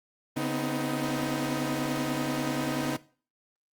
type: tone cluster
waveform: sawtooth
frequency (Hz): 141.6 / 249.4 / 259.7 / 313.7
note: C#3 / B3 / C4 / D#4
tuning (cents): +37 / +17 / -13 / +14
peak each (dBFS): -30 / -29 / -32 / -28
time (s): 0.36-2.97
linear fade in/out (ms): 10
effects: noise-tail reverb RT60 0.4 s tail -19 dB re dry + Opus 32 kbps